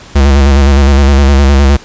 square tone with vibrato, 69.3 Hz, C#2, in tune, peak -4 dBFS, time 0.15-1.77 s, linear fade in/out 10 ms, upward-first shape square, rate 9.7 Hz, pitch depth 50 cents each way, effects pink hiss -34 dBFS RMS until 1.84 s + resampled to 16000 Hz

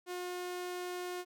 sawtooth tone, 358.9 Hz, F4, 47 cents sharp, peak -34 dBFS, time 0.06-1.25 s, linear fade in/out 50 ms, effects none

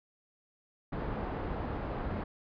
pink low-pass noise, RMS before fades -36 dBFS, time 0.92-2.24 s, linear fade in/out 10 ms, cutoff 1100 Hz, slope 12 dB/octave, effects resampled to 11025 Hz

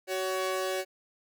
sawtooth tone pair together, 375.1 / 562 Hz, F#4 / C#5, +24 / +24 cents, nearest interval perfect fifth, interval 700 cents, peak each -28 dBFS, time 0.07-0.85 s, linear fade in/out 50 ms, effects none

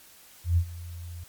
sine tone with ADSR envelope, 85.8 Hz, F2, 30 cents flat, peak -17 dBFS, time 0.44-1.24 s, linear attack 130 ms, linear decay 74 ms, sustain -19 dB, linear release 6 ms, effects white hiss -53 dBFS RMS until 1.28 s + MP3 96 kbps

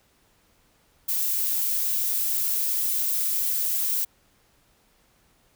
violet noise, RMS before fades -25 dBFS, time 1.08-4.05 s, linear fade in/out 10 ms, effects pink hiss -63 dBFS RMS until 5.55 s

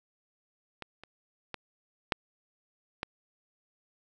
clicks, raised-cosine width 0.3 ms, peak -23 / -30 / -20 / -9 / -16 dBFS, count 5, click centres 0.823 / 1.036 / 1.543 / 2.122 / 3.031 s, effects none

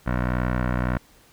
15% pulse tone with low-pass filter, 61.74 Hz, B1, in tune, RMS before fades -24 dBFS, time 0.06-0.98 s, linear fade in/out 10 ms, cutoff 1600 Hz, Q 2.1, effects pink hiss -55 dBFS RMS until 1.32 s

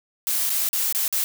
blue noise with dropouts, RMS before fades -23 dBFS, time 0.27-1.24 s, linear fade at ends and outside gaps 0 ms, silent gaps 0.495-0.502 / 0.689-0.731 / 0.925-0.948 / 1.079-1.126 s, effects none

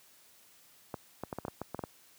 clicks, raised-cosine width 1 ms, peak -22 dBFS, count 10, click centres 0.942 / 1.236 / 1.328 / 1.386 / 1.451 / 1.482 / 1.616 / 1.746 / 1.792 / 1.838 s, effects white hiss -61 dBFS RMS until 2.18 s + high-pass 80 Hz 12 dB/octave

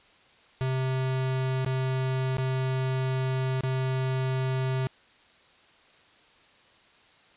square tone with dropouts, 130.81 Hz, C3, in tune, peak -26 dBFS, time 0.61-4.87 s, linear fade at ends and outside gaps 0 ms, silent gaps 1.648-1.662 / 2.369-2.383 / 3.608-3.635 s, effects white hiss -58 dBFS RMS until 7.36 s + resampled to 8000 Hz

